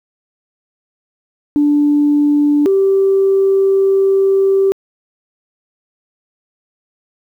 sine tone pair in turn, 292.6 / 389 Hz, D4 / G4, -6 / -13 cents, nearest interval perfect fourth, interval 493 cents, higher second, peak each -8 dBFS, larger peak neither, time 1.56-2.66 / 2.66-4.72 s, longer second, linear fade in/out 0 ms, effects tanh soft clip ceiling -4 dBFS + 8-bit

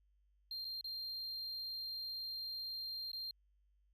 triangle tone with dropouts, 4186 Hz, C8, in tune, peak -40 dBFS, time 0.51-3.31 s, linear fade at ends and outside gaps 2 ms, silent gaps 0.646-0.65 / 0.811-0.843 / 3.117-3.131 s, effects added 50 Hz sine -70 dBFS peak until 3.93 s

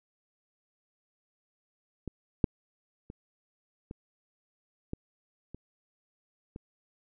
clicks, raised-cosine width 3 ms, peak -23 / -9 / -29 / -27 / -21 / -29 / -28 dBFS, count 7, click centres 2.077 / 2.442 / 3.101 / 3.911 / 4.934 / 5.546 / 6.561 s, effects none

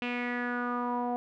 sawtooth tone with low-pass filter sweep, 243.8 Hz, B3, 22 cents flat, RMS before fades -32 dBFS, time 0.02-1.16 s, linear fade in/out 0 ms, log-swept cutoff 2700 to 780 Hz, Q 5.3, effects none

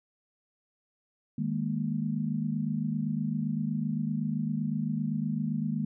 sine chord, D# suspended fourth, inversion none, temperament equal with one note detuned, 155.56 / 205.3 / 233.1 Hz, D#3 / G#3 / A#3, 0 / -20 / 0 cents, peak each -32 dBFS, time 1.38-5.85 s, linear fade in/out 5 ms, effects none

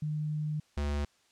sine / square tone pair in turn, 151.9 / 72.44 Hz, D#3 / D2, -41 / -23 cents, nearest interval octave + minor second, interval 1282 cents, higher first, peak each -30 / -30 dBFS, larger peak neither, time 0.02-0.6 / 0.77-1.05 s, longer first, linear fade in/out 5 ms, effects white hiss -67 dBFS RMS until 1.31 s + low-pass 7000 Hz 12 dB/octave

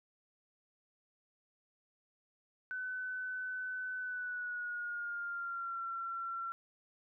sine tone with pitch glide, 1508 to 1359.1 Hz, F#6 to F6, +32 to -48 cents, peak -37 dBFS, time 2.71-6.52 s, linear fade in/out 0 ms, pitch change -180 cents, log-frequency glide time 3.97-5.82 s, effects none

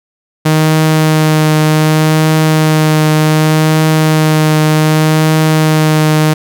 sawtooth tone with vibrato, 155.8 Hz, D#3, 3 cents sharp, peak -3 dBFS, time 0.45-6.34 s, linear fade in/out 10 ms, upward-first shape triangle, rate 0.66 Hz, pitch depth 16 cents each way, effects none

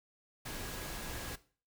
sine tone in noise, 1657 Hz, G#6, 4 cents flat, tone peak -53 dBFS, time 0.45-1.36 s, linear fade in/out 10 ms, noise pink, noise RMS -42 dBFS, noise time 0.45-1.36 s, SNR -14 dB, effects noise-tail reverb RT60 0.4 s tail -17 dB re dry

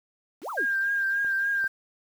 sine exponential two-way sweep, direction up then down, 207.7 to 1396.9 to 207.7 Hz, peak -31 dBFS, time 0.41-0.66 s, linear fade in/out 50 ms, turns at 0.5 s
sine tone with vibrato, 1600 Hz, G6, 35 cents sharp, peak -23 dBFS, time 0.57-1.68 s, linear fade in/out 10 ms, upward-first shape triangle, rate 3.5 Hz, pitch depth 34 cents each way
clicks, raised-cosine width 1 ms, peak -31 dBFS, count 2, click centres 1.247 / 1.642 s
effects 8-bit

